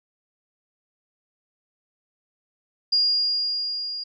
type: tone with level ramp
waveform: sine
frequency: 4836 Hz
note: D8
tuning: 50 cents sharp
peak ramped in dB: -16 to -29 dBFS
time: 2.92-4.04 s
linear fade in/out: 10 ms
effects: none